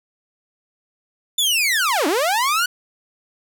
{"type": "linear two-way sweep", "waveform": "sawtooth", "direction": "down then up", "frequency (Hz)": [3581, 271.7, 1496], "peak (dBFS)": -13, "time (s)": [1.38, 2.66], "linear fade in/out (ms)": 5, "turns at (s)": 2.07, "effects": []}